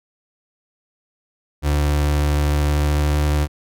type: tone with pitch glide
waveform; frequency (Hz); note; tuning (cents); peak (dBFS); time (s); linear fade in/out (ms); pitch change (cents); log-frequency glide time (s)
35% pulse; 73.42 to 74.14; D2 to D2; 0 to +17; -14; 1.62-3.48; 50; +17; 2.45-3.22
effects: none